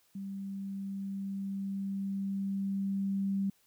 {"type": "tone with level ramp", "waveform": "sine", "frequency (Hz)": 196, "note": "G3", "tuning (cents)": 0, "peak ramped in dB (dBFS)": [-37, -28], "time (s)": [0.15, 3.5], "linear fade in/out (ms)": 5, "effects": ["white hiss -69 dBFS RMS until 3.66 s"]}